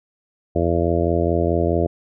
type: harmonic tone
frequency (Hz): 84.7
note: E2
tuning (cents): +48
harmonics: 1 / 2 / 3 / 4 / 5 / 6 / 7 / 8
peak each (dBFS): -22 / -26 / -27 / -23 / -24 / -27 / -25 / -26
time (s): 0.55-1.87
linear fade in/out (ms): 10
effects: none